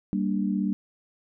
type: chord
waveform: sine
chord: G minor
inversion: none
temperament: equal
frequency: 196 / 233.1 / 293.7 Hz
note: G3 / Bb3 / D4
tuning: 0 / 0 / 0 cents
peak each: -25 / -30 / -30 dBFS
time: 0.13-0.73 s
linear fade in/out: 0 ms
effects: none